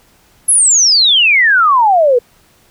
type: exponential sweep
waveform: sine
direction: down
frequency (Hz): 11250 to 466.2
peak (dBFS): -6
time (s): 0.48-2.19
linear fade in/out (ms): 10
effects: pink hiss -50 dBFS RMS until 2.7 s